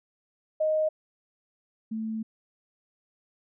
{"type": "tone pair in turn", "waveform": "sine", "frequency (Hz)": [622.3, 220.8], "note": ["D#5", "A3"], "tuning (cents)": [0, 6], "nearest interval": "octave + tritone", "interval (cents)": 1794, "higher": "first", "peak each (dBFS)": [-22, -29], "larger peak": "first", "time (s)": [[0.6, 0.89], [1.91, 2.23]], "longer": "second", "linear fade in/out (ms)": 10, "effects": []}